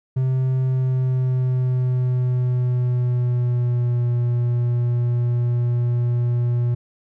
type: tone with pitch glide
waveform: triangle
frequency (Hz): 130 to 120.6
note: C3 to B2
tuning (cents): -11 to -41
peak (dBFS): -15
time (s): 0.16-6.75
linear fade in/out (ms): 10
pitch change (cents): -130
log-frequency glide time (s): 0.63-4.1
effects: none